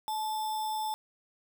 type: tone with sample-and-hold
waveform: sine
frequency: 865 Hz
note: A5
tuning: 30 cents flat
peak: -30 dBFS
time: 0.08-0.94 s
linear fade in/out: 0 ms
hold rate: 4410 Hz
effects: none